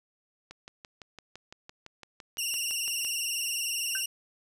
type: click train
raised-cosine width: 0.2 ms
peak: -27 dBFS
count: 16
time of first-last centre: 0.51-3.048 s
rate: 5.91 Hz
type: tone with vibrato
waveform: 15% pulse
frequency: 2801 Hz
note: F7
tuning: 4 cents sharp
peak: -22 dBFS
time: 2.38-4.06 s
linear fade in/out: 5 ms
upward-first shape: triangle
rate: 20 Hz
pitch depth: 90 cents each way
type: tone with exponential decay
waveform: sine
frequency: 1548 Hz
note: G6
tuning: 22 cents flat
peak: -28 dBFS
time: 3.95-4.03 s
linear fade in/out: 2 ms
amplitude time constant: 17 ms
effects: none